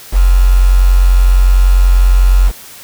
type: tone with quantisation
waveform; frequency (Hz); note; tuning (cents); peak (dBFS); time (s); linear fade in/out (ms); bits
sine; 45.3; F#1; -36; -4; 0.12-2.52; 50; 4
effects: white hiss -34 dBFS RMS until 2.83 s